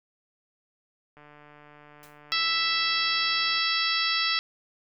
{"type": "click train", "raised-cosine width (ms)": 0.5, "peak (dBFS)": -36, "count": 359, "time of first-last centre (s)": [1.17, 3.589], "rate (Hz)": 148}
{"type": "noise with exponential decay", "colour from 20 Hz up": "white", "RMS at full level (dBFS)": -49, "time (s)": [2.03, 2.22], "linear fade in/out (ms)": 2, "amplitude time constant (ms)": 40}
{"type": "harmonic tone", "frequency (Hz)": 660, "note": "E5", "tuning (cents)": 2, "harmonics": [2, 3, 4, 5, 6, 7, 8], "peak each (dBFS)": [-31, -31, -31, -31, -31, -31, -31], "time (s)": [2.32, 4.39], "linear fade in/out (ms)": 0}
{"effects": []}